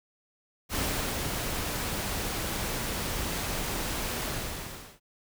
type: noise with ADSR envelope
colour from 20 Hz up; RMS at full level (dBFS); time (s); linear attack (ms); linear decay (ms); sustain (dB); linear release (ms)
pink; -29; 0.69-5; 64; 400; -3; 780
effects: none